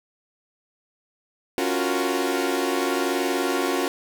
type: chord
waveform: sawtooth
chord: Gb major seventh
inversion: second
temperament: equal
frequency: 277.2 / 349.2 / 370 / 466.2 Hz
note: Db4 / F4 / Gb4 / Bb4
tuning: 0 / 0 / 0 / 0 cents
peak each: -23 / -23 / -23 / -26 dBFS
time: 1.58-3.88 s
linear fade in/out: 0 ms
effects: none